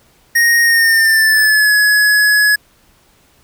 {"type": "tone with pitch glide", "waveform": "square", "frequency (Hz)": [1864.7, 1690.3], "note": ["A#6", "G#6"], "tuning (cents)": [0, 30], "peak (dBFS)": -9, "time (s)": [0.35, 2.56], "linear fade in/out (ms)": 10, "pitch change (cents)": -170, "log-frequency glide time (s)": [0.63, 1.74], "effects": ["pink hiss -52 dBFS RMS until 3.43 s"]}